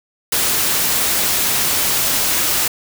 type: noise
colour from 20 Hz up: white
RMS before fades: -17 dBFS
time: 0.32-2.68 s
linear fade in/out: 5 ms
effects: none